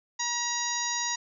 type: harmonic tone with a mistuned harmonic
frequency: 957 Hz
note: A#5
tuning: 45 cents sharp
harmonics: 1 / 2 / 3 / 4 / 5 / 6 / 7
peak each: -34 / -35 / -44 / -37 / -37 / -34 / -33 dBFS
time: 0.19-1.16 s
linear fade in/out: 10 ms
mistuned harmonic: 3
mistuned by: -36 cents
effects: none